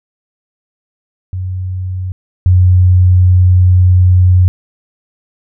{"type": "tone pair in turn", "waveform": "sine", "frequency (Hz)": [92.4, 91.02], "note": ["F#2", "F#2"], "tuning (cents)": [-2, -28], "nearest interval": "unison", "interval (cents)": 26, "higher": "first", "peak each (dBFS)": [-16, -4], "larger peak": "second", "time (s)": [[1.33, 2.12], [2.46, 4.48]], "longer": "second", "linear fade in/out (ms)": 0, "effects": []}